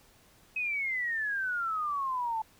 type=exponential sweep; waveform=sine; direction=down; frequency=2556 to 870 Hz; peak=-29 dBFS; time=0.56-2.42 s; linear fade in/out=5 ms; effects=pink hiss -61 dBFS RMS until 2.59 s